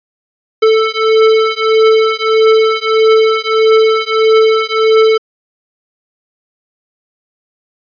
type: beating tone pair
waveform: square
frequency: 440 / 441.6 Hz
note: A4 / A4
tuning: 0 / +6 cents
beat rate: 1.6 Hz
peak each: -11 dBFS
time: 0.62-5.18 s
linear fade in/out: 10 ms
effects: resampled to 11025 Hz